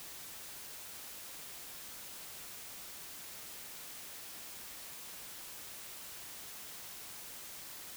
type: silence
effects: white hiss -48 dBFS RMS until 7.96 s